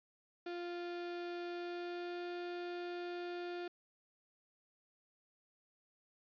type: tone with pitch glide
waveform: 35% pulse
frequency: 349.2 to 351.6 Hz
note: F4 to F4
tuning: 0 to +12 cents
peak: -39 dBFS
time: 0.46-3.68 s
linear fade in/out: 5 ms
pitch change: +12 cents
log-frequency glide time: 1.48-2.26 s
effects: resampled to 11025 Hz